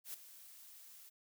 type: noise with ADSR envelope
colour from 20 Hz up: blue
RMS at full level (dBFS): -43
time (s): 0.04-1.1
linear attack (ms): 100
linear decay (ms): 5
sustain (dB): -14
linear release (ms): 18
effects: none

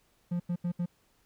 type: tone bursts at uneven times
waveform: triangle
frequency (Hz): 174.9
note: F3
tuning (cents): +3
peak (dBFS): -26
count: 4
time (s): 0.31-0.4 / 0.49-0.56 / 0.64-0.72 / 0.79-0.86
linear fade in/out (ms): 10
effects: pink hiss -69 dBFS RMS until 1.25 s

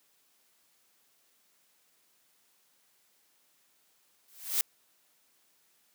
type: noise with exponential growth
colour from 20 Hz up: blue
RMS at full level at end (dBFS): -24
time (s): 4.28-4.61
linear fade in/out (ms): 1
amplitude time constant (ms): 71
effects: white hiss -69 dBFS RMS until 5.94 s + high-pass 150 Hz 12 dB/octave

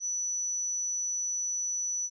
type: tone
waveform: sine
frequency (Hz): 5940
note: F#8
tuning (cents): +6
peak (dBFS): -29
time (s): 0-2.1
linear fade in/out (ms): 50
effects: none

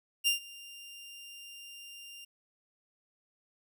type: tone with ADSR envelope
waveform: sawtooth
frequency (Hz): 2794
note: F7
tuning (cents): 0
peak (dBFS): -20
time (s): 0.24-2.25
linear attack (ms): 31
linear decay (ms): 120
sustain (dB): -23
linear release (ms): 9
effects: none

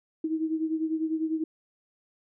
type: beating tone pair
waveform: sine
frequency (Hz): 316.7 / 326.7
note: D#4 / E4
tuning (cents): +31 / -15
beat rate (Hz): 10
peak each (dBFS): -27 / -32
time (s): 0.24-1.44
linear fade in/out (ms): 5
effects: none

